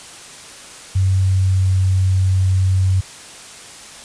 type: tone with pitch glide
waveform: sine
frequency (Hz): 94.9 to 94.19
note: F#2 to F#2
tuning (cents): +44 to +31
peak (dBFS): -12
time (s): 0.95-3.01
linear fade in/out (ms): 10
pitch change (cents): -13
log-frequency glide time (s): 1.24-1.7
effects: white hiss -37 dBFS RMS until 4.04 s + resampled to 22050 Hz